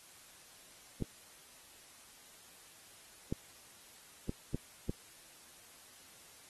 clicks, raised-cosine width 3 ms, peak -22 dBFS, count 5, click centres 1.023 / 3.325 / 4.294 / 4.546 / 4.895 s, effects white hiss -58 dBFS RMS until 6.49 s + AAC 32 kbps

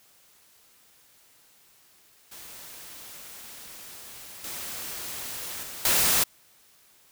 white noise with level steps, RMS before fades -44 / -36 / -39 / -22 dBFS, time 2.31-6.24 s, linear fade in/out 10 ms, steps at 4.44 / 5.63 / 5.85 s, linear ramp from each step 2 ms, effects white hiss -59 dBFS RMS until 7.11 s

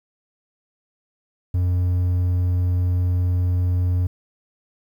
triangle tone, 89.5 Hz, F2, 43 cents sharp, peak -15 dBFS, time 1.54-4.07 s, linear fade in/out 5 ms, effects 9-bit

